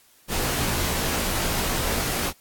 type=noise with comb filter; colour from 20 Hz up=pink; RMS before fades=-25 dBFS; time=0.28-2.33 s; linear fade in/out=50 ms; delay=19 ms; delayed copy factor=-0.7; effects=white hiss -57 dBFS RMS until 2.4 s + AAC 64 kbps